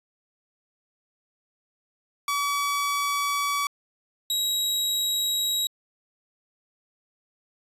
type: tone pair in turn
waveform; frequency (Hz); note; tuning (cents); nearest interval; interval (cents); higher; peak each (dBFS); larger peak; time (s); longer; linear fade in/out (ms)
sawtooth; 1141 / 3838; C#6 / A#7; +50 / +50; octave + major sixth; 2100; second; -20; neither; 2.28-3.67 / 4.3-5.67; first; 2
effects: resampled to 32000 Hz